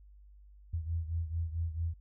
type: beating tone pair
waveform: sine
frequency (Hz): 81.9 / 86.4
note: E2 / F2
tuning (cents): -11 / -18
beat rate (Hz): 4.5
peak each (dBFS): -33 / -38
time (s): 0.73-1.94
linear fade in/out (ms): 10
effects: added 50 Hz sine -53 dBFS peak until 2 s